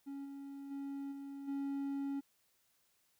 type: tone with level steps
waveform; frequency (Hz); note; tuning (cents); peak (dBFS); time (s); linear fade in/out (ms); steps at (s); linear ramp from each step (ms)
triangle; 277.8; C#4; +4; -40 / -43 / -38 / -42 / -34; 0.06-2.21; 20; 0.24 / 0.7 / 1.11 / 1.47; 20
effects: white hiss -75 dBFS RMS until 3.19 s